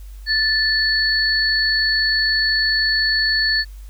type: tone pair together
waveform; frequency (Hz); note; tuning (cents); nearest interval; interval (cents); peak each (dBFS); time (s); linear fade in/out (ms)
sine; 1757 / 4427; A6 / C#8; -3 / -3; octave + major third; 1600; -18 / -18; 0.26-3.65; 50
effects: added 49 Hz sine -33 dBFS peak until 3.89 s + white hiss -53 dBFS RMS until 3.89 s